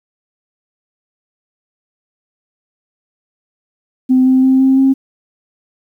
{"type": "tone with pitch steps", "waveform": "sine", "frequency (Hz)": [257.5, 260, 262.6, 265.2, 267.8], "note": ["C4", "C4", "C4", "C4", "C4"], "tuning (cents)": [-28, -11, 6, 23, 40], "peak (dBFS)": -6, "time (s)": [4.09, 4.94], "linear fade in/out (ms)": 20, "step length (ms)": 170, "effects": ["tanh soft clip ceiling -2 dBFS", "8-bit"]}